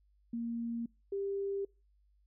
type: tone pair in turn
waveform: sine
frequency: 233.1 / 396.1 Hz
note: A#3 / G4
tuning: 0 / +18 cents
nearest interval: major sixth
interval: 918 cents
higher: second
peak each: -34 / -33 dBFS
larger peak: second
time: 0.33-0.86 / 1.12-1.65 s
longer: neither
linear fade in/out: 5 ms
effects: noise-tail reverb RT60 0.3 s tail -26 dB re dry + added 50 Hz sine -66 dBFS peak until 2.26 s